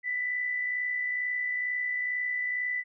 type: tone pair together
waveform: sine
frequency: 1927 / 1989.2 Hz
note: B6 / B6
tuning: -43 / +12 cents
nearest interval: minor second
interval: 55 cents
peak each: -40 / -28 dBFS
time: 0.03-2.84 s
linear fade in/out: 50 ms
effects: none